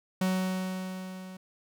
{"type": "tone with level ramp", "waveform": "45% pulse", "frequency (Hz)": 186.4, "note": "F#3", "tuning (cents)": 13, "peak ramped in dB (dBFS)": [-24, -42], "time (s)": [0.21, 1.37], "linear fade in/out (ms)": 5, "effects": []}